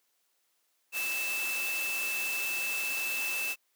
sine tone in noise, 2637 Hz, E7, in tune, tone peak -31 dBFS, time 0.92-3.56 s, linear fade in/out 50 ms, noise white, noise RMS -37 dBFS, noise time 0.92-3.56 s, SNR +3 dB, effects white hiss -74 dBFS RMS until 3.75 s + high-pass 300 Hz 12 dB/octave

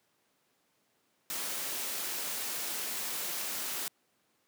white noise, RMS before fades -36 dBFS, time 1.3-3.88 s, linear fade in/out 0 ms, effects pink hiss -73 dBFS RMS until 4.47 s + high-pass 200 Hz 12 dB/octave

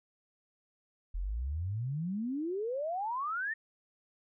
sine exponential sweep, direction up, 40.18 to 1857 Hz, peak -32 dBFS, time 1.14-3.54 s, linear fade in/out 10 ms, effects none

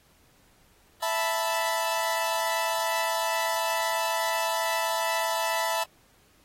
sawtooth chord, E suspended fourth, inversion none, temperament equal, 659.3 / 880 / 987.8 Hz, E5 / A5 / B5, 0 / 0 / 0 cents, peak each -26 dBFS, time 1.02-5.84 s, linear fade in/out 10 ms, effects pink hiss -62 dBFS RMS until 6.44 s + AAC 48 kbps

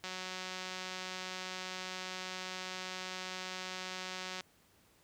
click train, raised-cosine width 0.2 ms, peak -24 dBFS, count 809, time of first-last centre 0.04-4.408 s, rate 185 Hz, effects pink hiss -67 dBFS RMS until 5.03 s + high-pass 60 Hz 12 dB/octave

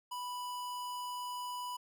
square tone, 987.8 Hz, B5, in tune, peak -39 dBFS, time 0.11-1.77 s, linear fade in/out 10 ms, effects none

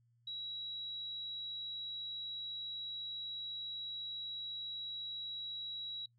sine tone, 3882 Hz, B7, 31 cents flat, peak -40 dBFS, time 0.27-6.06 s, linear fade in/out 5 ms, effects noise-tail reverb RT60 0.1 s tail -22 dB re dry + added 118 Hz sine -69 dBFS peak until 6.18 s

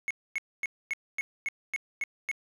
triangle tone bursts, 2189 Hz, C#7, 22 cents flat, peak -26 dBFS, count 9, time 0.08-2.314 s, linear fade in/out 0 ms, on 26 ms, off 250 ms, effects none

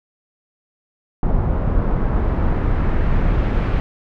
brown noise with low-pass filter sweep, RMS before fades -17 dBFS, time 1.23-3.8 s, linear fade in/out 0 ms, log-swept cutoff 980 to 2400 Hz, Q 1, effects none

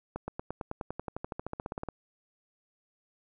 accelerating click train, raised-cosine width 1 ms, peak -21 dBFS, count 22, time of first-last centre 0.16-1.887 s, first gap 120 ms, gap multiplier 0.96, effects none

